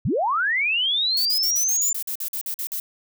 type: linear sweep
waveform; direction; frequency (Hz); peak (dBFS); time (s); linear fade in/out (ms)
sine; up; 77.78 to 7230; -19; 0.05-1.93; 5
type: noise bursts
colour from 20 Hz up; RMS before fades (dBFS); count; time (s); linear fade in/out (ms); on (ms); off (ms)
violet; -28; 13; 1.17-2.8; 2; 82; 47
effects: none